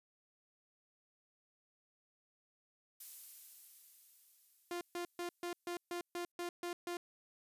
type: noise with exponential decay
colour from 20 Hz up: violet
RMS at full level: -47 dBFS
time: 3-6.32 s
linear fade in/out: 5 ms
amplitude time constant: 720 ms
type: tone bursts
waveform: sawtooth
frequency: 349.2 Hz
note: F4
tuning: in tune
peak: -35 dBFS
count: 10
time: 4.71-6.97 s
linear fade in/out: 2 ms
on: 100 ms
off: 140 ms
effects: resampled to 32000 Hz